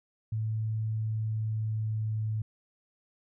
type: tone with pitch glide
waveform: sine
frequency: 109.8 to 108.85 Hz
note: A2 to A2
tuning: -3 to -18 cents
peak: -28 dBFS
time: 0.32-2.42 s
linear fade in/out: 5 ms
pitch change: -15 cents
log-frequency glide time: 0.93-2.21 s
effects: none